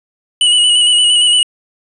square tone with vibrato, 2933 Hz, F#7, 16 cents flat, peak -8 dBFS, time 0.41-1.43 s, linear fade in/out 2 ms, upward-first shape square, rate 8.7 Hz, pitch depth 27 cents each way, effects resampled to 24000 Hz + 8-bit

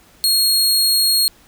sawtooth tone, 4287 Hz, C8, 41 cents sharp, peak -10 dBFS, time 0.24-1.28 s, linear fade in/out 0 ms, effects pink hiss -50 dBFS RMS until 1.47 s

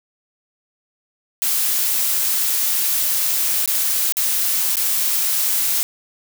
blue noise with dropouts, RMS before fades -19 dBFS, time 1.42-5.83 s, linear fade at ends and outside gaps 0 ms, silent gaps 3.659-3.676 / 4.123-4.169 / 4.756-4.769 s, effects none

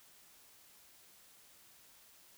silence, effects white hiss -62 dBFS RMS until 2.37 s

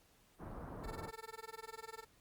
pink low-pass noise, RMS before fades -47 dBFS, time 0.38-1.12 s, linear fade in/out 50 ms, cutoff 1300 Hz, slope 24 dB/octave
15% pulse tone with tremolo, 446.5 Hz, A4, 25 cents sharp, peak -38 dBFS, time 0.83-2.05 s, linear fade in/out 20 ms, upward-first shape sine, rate 20 Hz, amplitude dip 100%
effects pink hiss -69 dBFS RMS until 2.2 s + Opus 48 kbps

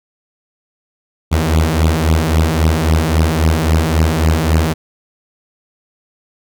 sawtooth beating tone pair, 77.78 / 81.48 Hz, D#2 / E2, 0 / -20 cents, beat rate 3.7 Hz, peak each -10 dBFS, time 1.31-4.74 s, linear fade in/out 20 ms, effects none

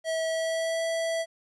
square tone with pitch glide, 647 to 657.9 Hz, E5 to E5, -32 to -4 cents, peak -27 dBFS, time 0.04-1.26 s, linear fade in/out 50 ms, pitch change +28 cents, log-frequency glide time 0.27-0.83 s, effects resampled to 24000 Hz + 11-bit

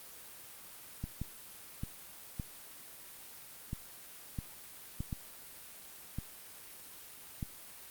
clicks, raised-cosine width 5 ms, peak -24 dBFS, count 10, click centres 1.04 / 1.216 / 1.835 / 2.398 / 3.731 / 4.388 / 5.005 / 5.128 / 6.186 / 7.428 s, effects white hiss -51 dBFS RMS until 7.9 s + Opus 32 kbps

